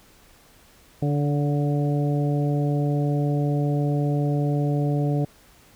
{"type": "harmonic tone with a mistuned harmonic", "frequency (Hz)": 145.4, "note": "D3", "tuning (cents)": -17, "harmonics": [1, 2, 3, 4, 5], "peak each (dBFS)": [-21, -27, -31, -33, -35], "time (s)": [1.02, 5.25], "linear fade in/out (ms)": 5, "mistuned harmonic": 4, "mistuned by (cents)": -16, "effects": ["pink hiss -54 dBFS RMS until 5.75 s"]}